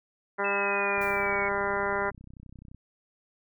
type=harmonic tone; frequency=200 Hz; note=G3; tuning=35 cents sharp; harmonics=1 / 2 / 3 / 4 / 5 / 6 / 7 / 8 / 9 / 10; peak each=-41 / -32 / -34 / -35 / -33 / -39 / -33 / -39 / -37 / -38 dBFS; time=0.38-2.11 s; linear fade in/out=20 ms
type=linear sweep; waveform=sine; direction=down; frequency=2627 to 2202 Hz; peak=-30 dBFS; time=0.44-1.49 s; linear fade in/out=10 ms
type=click train; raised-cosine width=5 ms; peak=-35 dBFS; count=57; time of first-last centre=0.98-2.747 s; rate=31.7 Hz
type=noise with exponential decay; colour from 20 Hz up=blue; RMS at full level=-45 dBFS; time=1.01-1.52 s; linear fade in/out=5 ms; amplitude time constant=110 ms
effects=none

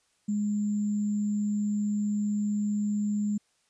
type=tone with sample-and-hold; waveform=sine; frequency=207.7 Hz; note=G#3; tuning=in tune; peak=-25 dBFS; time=0.28-3.38 s; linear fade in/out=10 ms; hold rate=7350 Hz; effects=white hiss -70 dBFS RMS until 3.69 s + resampled to 22050 Hz

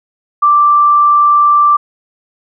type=tone; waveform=sine; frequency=1174.7 Hz; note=D6; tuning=in tune; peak=-5 dBFS; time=0.42-1.77 s; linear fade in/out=10 ms; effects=none

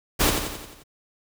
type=noise with echo; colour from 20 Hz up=pink; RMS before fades=-19 dBFS; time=0.19-0.31 s; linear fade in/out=20 ms; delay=88 ms; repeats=6; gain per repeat=-5 dB; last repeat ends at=0.838 s; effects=none

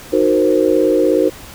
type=chord; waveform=sine; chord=C half-diminished seventh; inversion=first; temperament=equal; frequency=311.1 / 370 / 466.2 / 523.3 Hz; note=Eb4 / Gb4 / Bb4 / C5; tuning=0 / 0 / 0 / 0 cents; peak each=-16 dBFS; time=0.12-1.3 s; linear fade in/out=20 ms; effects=pink hiss -36 dBFS RMS until 1.54 s

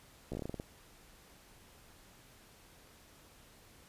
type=slowing click train; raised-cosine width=2 ms; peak=-26 dBFS; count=10; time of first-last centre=0.32-0.599 s; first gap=14 ms; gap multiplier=1.19; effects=pink hiss -60 dBFS RMS until 3.88 s + resampled to 32000 Hz

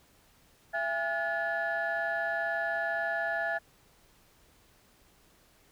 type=tone cluster; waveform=sine; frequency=671 / 813 / 1439 / 1719 Hz; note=E5 / G#5 / F#6 / A6; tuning=+31 / -37 / -49 / -41 cents; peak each=-32 / -37 / -37 / -31 dBFS; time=0.73-3.59 s; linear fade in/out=20 ms; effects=tanh soft clip ceiling -22 dBFS + pink hiss -63 dBFS RMS until 5.71 s

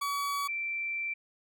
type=tone pair in turn; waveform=40% pulse / sine; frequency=1136 / 2344 Hz; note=C#6 / D7; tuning=+42 / -4 cents; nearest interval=octave + minor second; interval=1254 cents; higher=second; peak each=-29 / -31 dBFS; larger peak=first; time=0.01-0.48 / 0.48-1.14 s; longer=second; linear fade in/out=10 ms; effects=none

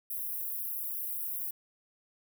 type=high-pass noise; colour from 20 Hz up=white; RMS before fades=-36 dBFS; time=0.1-1.51 s; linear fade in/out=5 ms; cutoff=11000 Hz; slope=48 dB/octave; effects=none

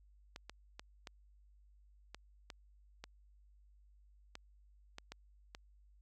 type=clicks; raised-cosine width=0.2 ms; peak=-29 dBFS; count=11; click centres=0.361 / 0.496 / 0.795 / 1.072 / 2.146 / 2.502 / 3.04 / 4.354 / 4.984 / 5.12 / 5.549 s; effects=added 50 Hz sine -62 dBFS peak until 6.01 s

